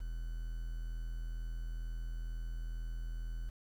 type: tone with quantisation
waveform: triangle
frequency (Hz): 41.08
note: E1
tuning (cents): -5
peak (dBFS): -35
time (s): 0-3.5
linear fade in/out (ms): 10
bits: 10
effects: none